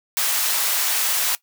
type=high-pass noise; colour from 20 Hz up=white; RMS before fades=-21 dBFS; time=0.17-1.35 s; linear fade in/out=0 ms; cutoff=730 Hz; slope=12 dB/octave; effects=noise-tail reverb RT60 0.1 s tail -18 dB re dry